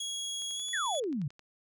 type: tone with pitch glide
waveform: 25% pulse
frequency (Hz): 3322 to 3402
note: G#7 to G#7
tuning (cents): 0 to +41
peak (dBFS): -30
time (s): 0-1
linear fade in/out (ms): 5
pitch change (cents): +41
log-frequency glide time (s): 0.54-0.63
type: click train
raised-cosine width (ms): 0.2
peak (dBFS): -36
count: 12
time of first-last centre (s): 0.42-1.393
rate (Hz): 11.3
type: exponential sweep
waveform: sine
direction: down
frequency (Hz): 1964 to 130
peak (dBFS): -30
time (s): 0.73-1.28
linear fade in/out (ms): 5
effects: none